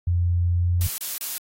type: tone with pitch glide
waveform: sine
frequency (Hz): 87.31 to 88.02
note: F2 to F2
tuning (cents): 0 to +14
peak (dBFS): -18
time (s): 0.07-0.87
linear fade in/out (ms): 5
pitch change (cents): +14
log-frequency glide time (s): 0.55-0.7
type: noise bursts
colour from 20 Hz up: blue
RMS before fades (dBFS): -29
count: 3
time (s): 0.81-1.38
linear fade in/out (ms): 0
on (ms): 170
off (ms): 30
effects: AAC 48 kbps